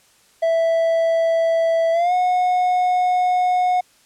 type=tone with pitch glide; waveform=triangle; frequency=659.3 to 727.3 Hz; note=E5 to F#5; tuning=0 to -30 cents; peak=-13 dBFS; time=0.42-3.81 s; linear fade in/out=10 ms; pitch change=+170 cents; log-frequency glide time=1.92-2.13 s; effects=white hiss -55 dBFS RMS until 4.05 s + low-pass 10000 Hz 12 dB/octave